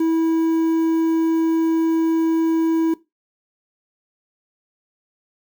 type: tone with quantisation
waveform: triangle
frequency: 325.8 Hz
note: E4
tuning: 20 cents flat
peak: -13 dBFS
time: 0-2.94 s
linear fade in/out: 5 ms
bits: 7
effects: noise-tail reverb RT60 0.2 s tail -17 dB re dry